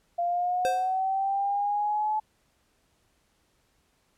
sine linear sweep, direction up, 690 to 863 Hz, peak -24 dBFS, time 0.18-2.2 s, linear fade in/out 10 ms
square tone with exponential decay, 523.3 Hz, C5, in tune, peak -24 dBFS, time 0.65-1 s, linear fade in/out 0 ms, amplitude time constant 75 ms
effects pink hiss -69 dBFS RMS until 4.17 s + low-pass 12000 Hz 12 dB/octave

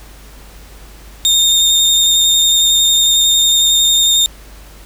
30% pulse tone with vibrato, 3661 Hz, A#7, 32 cents flat, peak -6 dBFS, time 1.25-4.26 s, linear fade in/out 0 ms, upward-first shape sine, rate 11 Hz, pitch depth 13 cents each way, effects added 50 Hz sine -36 dBFS peak until 4.85 s + pink hiss -41 dBFS RMS until 4.85 s

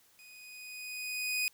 sawtooth tone with level ramp, 2489 Hz, D#7, in tune, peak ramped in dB -50 to -25 dBFS, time 0.19-1.48 s, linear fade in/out 0 ms, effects white hiss -65 dBFS RMS until 1.53 s

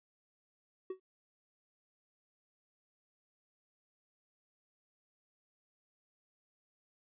triangle tone with exponential decay, 375.6 Hz, F#4, 26 cents sharp, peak -32 dBFS, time 0.9-1 s, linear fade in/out 5 ms, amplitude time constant 21 ms, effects resampled to 8000 Hz

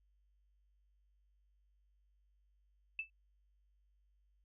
sine tone with exponential decay, 2637 Hz, E7, in tune, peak -33 dBFS, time 2.99-3.1 s, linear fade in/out 2 ms, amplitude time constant 23 ms, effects added 50 Hz sine -70 dBFS peak until 4.44 s

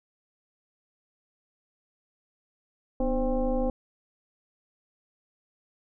sine tone with frequency modulation, 246.9 Hz, B3, in tune, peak -23 dBFS, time 3-3.7 s, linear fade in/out 2 ms, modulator 273 Hz, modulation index 1.5, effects none

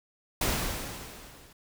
pink noise with level ramp, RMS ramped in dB -26 to -55 dBFS, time 0.41-1.53 s, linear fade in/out 5 ms, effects none

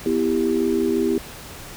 sine chord, E minor, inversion second, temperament just, 247.2 / 329.6 / 395.6 Hz, B3 / E4 / G4, +2 / 0 / +16 cents, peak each -23 / -22 / -21 dBFS, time 0.06-1.18 s, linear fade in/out 2 ms, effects pink hiss -38 dBFS RMS until 1.76 s

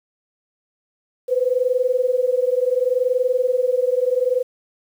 sine tone pair together, 493.9 / 514.6 Hz, B4 / C5, 0 / -29 cents, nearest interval minor second, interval 71 cents, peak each -19 dBFS, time 1.28-4.43 s, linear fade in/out 20 ms, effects 8-bit

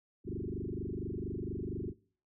sine tone with frequency modulation, 225.3 Hz, A3, 41 cents sharp, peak -35 dBFS, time 0.24-1.94 s, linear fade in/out 50 ms, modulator 24.3 Hz, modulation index 7, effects noise-tail reverb RT60 0.5 s tail -23 dB re dry

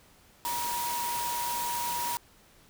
sine tone in noise, 955 Hz, A#5, 42 cents sharp, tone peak -31 dBFS, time 0.45-2.17 s, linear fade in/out 0 ms, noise white, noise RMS -35 dBFS, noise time 0.45-2.17 s, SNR +1 dB, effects pink hiss -59 dBFS RMS until 2.69 s

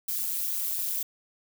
violet noise with amplitude modulation, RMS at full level -26 dBFS, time 0.08-1.03 s, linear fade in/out 5 ms, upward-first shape sine, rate 180 Hz, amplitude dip 95%, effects none

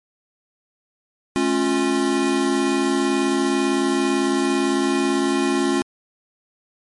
square tone cluster, 214.3 / 274.1 / 352.1 Hz, A3 / C#4 / F4, -45 / -19 / +14 cents, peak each -27 / -21 / -22 dBFS, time 1.36-5.82 s, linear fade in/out 0 ms, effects MP3 48 kbps

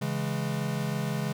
square chord, C# minor, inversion none, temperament equal, 138.59 / 164.81 / 207.7 Hz, C#3 / E3 / G#3, 0 / 0 / 0 cents, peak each -32 / -34 / -34 dBFS, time 0.01-1.33 s, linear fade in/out 10 ms, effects none

